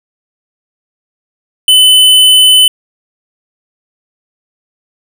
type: tone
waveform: square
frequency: 3020 Hz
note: F#7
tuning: 35 cents sharp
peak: -3 dBFS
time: 1.68-2.68 s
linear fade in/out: 2 ms
effects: none